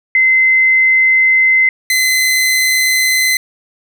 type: tone pair in turn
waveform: sine / sawtooth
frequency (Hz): 2060 / 2042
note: C7 / C7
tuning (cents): -28 / -43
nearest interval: unison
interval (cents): 15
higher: first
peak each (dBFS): -7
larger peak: neither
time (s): 0.15-1.69 / 1.9-3.37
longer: first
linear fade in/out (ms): 2
effects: none